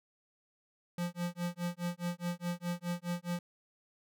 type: tone with tremolo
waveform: square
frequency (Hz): 174.7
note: F3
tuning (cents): +1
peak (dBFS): -32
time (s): 0.98-3.39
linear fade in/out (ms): 2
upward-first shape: sine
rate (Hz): 4.8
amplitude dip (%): 100
effects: none